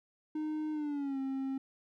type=tone with pitch glide; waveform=triangle; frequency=307.8 to 268 Hz; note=D#4 to C4; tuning=-19 to +42 cents; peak=-31 dBFS; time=0.35-1.58 s; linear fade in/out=5 ms; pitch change=-239 cents; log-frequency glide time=0.72-1.19 s; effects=none